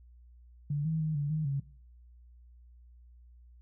sine tone with pitch steps, 145.4 / 159.7 / 156.1 / 144.4 / 155.5 / 138.8 Hz, D3 / D#3 / D#3 / D3 / D#3 / C#3, -17 / +45 / +6 / -29 / -1 / +3 cents, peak -28 dBFS, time 0.7-1.6 s, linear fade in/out 5 ms, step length 150 ms, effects noise-tail reverb RT60 0.5 s tail -19 dB re dry + added 60 Hz sine -53 dBFS peak until 3.61 s

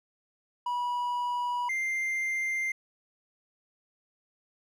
triangle tone pair in turn, 974 / 2095 Hz, B5 / C7, -24 / +2 cents, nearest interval octave + minor second, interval 1326 cents, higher second, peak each -26 dBFS, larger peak neither, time 0.66-1.69 / 1.69-2.72 s, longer neither, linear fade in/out 5 ms, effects none

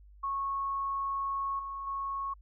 sine tone with level steps, 1100 Hz, C#6, 14 cents flat, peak -30 / -36 / -32 dBFS, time 0.23-2.34 s, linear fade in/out 10 ms, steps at 1.59 / 1.87 s, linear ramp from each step 2 ms, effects added 50 Hz sine -52 dBFS peak until 2.41 s

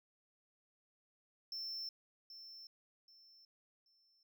triangle tone with echo, 5350 Hz, E8, 25 cents sharp, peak -40 dBFS, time 1.52-1.89 s, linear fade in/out 2 ms, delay 780 ms, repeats 3, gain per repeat -10 dB, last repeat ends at 4.23 s, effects none

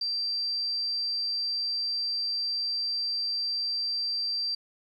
sine tone, 4699 Hz, D8, in tune, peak -27 dBFS, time 0.01-4.55 s, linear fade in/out 5 ms, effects 10-bit

